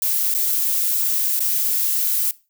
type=noise with dropouts; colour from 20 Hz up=violet; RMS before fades=-20 dBFS; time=0.02-2.31 s; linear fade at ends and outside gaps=2 ms; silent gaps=0.341-0.348 / 1.394-1.404 s; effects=noise-tail reverb RT60 0.3 s tail -20 dB re dry